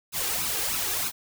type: noise with flanger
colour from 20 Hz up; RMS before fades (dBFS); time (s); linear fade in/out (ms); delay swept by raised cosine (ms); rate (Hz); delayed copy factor
white; -28; 0.12-1.12; 50; 0.76 to 2.56; 3.2; +0.7
effects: none